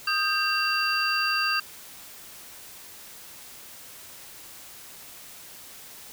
sine tone cluster, 1241 / 1584 / 2737 / 4686 Hz, D#6 / G6 / F7 / D8, -5 / +18 / -36 / -5 cents, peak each -28 dBFS, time 0.07-1.6 s, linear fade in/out 5 ms, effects white hiss -45 dBFS RMS until 6.12 s

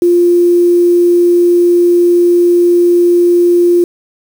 sine tone with quantisation, 349.4 Hz, F4, 1 cent sharp, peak -5 dBFS, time 0.02-3.84 s, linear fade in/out 2 ms, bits 5, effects none

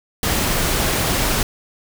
pink noise, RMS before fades -19 dBFS, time 0.23-1.43 s, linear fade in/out 2 ms, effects none

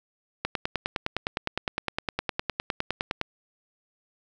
click train, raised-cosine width 0.3 ms, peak -10 dBFS, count 28, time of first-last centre 0.45-3.214 s, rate 9.77 Hz, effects none

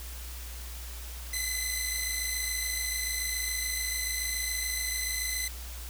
10% pulse tone pair together, 2013 / 2040 Hz, B6 / C7, +33 / -44 cents, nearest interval unison, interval 23 cents, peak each -24 dBFS, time 1.33-5.48 s, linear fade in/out 5 ms, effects added 60 Hz sine -39 dBFS peak until 5.89 s + white hiss -45 dBFS RMS until 5.89 s

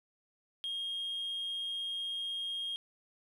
sine tone, 3242 Hz, G#7, 42 cents flat, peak -33 dBFS, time 0.64-2.76 s, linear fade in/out 0 ms, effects tanh soft clip ceiling -32 dBFS + 11-bit

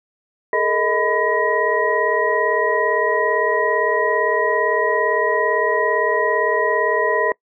sine tone cluster, 421.4 / 459.1 / 628 / 1000 / 1895 Hz, G#4 / A#4 / D#5 / B5 / A#6, +25 / -26 / +16 / +21 / +28 cents, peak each -22 dBFS, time 0.53-7.32 s, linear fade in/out 2 ms, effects noise-tail reverb RT60 0.1 s tail -24 dB re dry

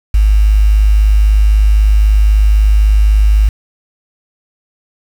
sine tone with quantisation, 51.91 Hz, G#1, in tune, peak -5 dBFS, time 0.14-3.49 s, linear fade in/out 5 ms, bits 5, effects none

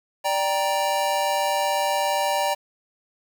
square chord, G minor, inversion second, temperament just, 588 / 784 / 940.8 Hz, D5 / G5 / Bb5, +2 / 0 / +16 cents, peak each -26 dBFS, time 0.24-2.55 s, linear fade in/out 20 ms, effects 8-bit

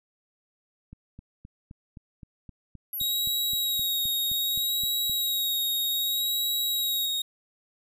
click train, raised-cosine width 5 ms, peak -31 dBFS, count 17, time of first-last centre 0.93-5.097 s, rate 3.84 Hz
sine tone, 11710 Hz, F#9, 19 cents flat, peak -30 dBFS, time 2.93-7.06 s, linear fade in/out 5 ms
40% pulse tone with vibrato, 3800 Hz, A#7, 33 cents sharp, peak -25 dBFS, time 3-7.22 s, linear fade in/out 5 ms, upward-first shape sine, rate 0.64 Hz, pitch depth 28 cents each way
effects none

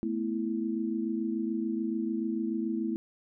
sine chord, A suspended second, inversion none, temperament equal, 220 / 246.9 / 329.6 Hz, A3 / B3 / E4, 0 / 0 / 0 cents, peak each -32 / -35 / -32 dBFS, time 0.03-2.96 s, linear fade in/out 0 ms, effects none

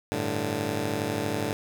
10% pulse chord, G suspended second, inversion none, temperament just, 98 / 110.25 / 147 Hz, G2 / A2 / D3, 0 / +4 / +2 cents, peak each -25 / -23 / -25 dBFS, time 0.12-1.53 s, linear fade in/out 0 ms, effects none

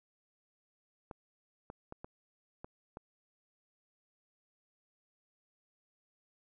clicks, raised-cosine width 1 ms, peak -30 dBFS, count 6, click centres 1.112 / 1.701 / 1.924 / 2.045 / 2.645 / 2.971 s, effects none

